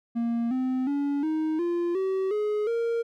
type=tone with pitch steps; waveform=triangle; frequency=233.5 / 257.6 / 284.2 / 313.5 / 345.8 / 381.5 / 420.9 / 464.3 Hz; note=A#3 / C4 / C#4 / D#4 / F4 / G4 / G#4 / A#4; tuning=+3 / -27 / +43 / +13 / -17 / -47 / +23 / -7 cents; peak=-22 dBFS; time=0.15-3.03 s; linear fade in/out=20 ms; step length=360 ms; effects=none